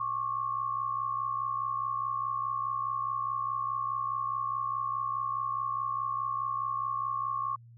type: tone pair together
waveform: sine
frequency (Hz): 1089.2 / 1154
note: C#6 / D6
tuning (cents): -31 / -31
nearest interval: minor second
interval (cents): 100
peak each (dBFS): -31 / -34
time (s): 0-7.56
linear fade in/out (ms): 5
effects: added 117 Hz sine -50 dBFS peak until 7.77 s